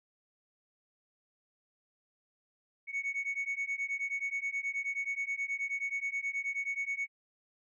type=beating tone pair; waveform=sine; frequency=2217 / 2226.4 Hz; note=C#7 / C#7; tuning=0 / +7 cents; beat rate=9.4 Hz; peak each=-34 / -34 dBFS; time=2.87-7.08 s; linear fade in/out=50 ms; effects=tanh soft clip ceiling -29 dBFS